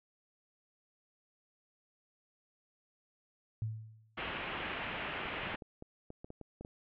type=tone with exponential decay; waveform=sine; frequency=110 Hz; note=A2; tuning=in tune; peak=-31 dBFS; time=3.62-4.18 s; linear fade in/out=0 ms; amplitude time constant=120 ms
type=low-pass noise; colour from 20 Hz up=white; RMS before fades=-40 dBFS; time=4.17-5.56 s; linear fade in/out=10 ms; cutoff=3000 Hz; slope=48 dB/octave
type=clicks; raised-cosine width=2 ms; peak=-33 dBFS; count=12; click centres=5.256 / 5.434 / 5.472 / 5.544 / 5.622 / 5.824 / 6.104 / 6.245 / 6.304 / 6.413 / 6.61 / 6.649 s
effects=none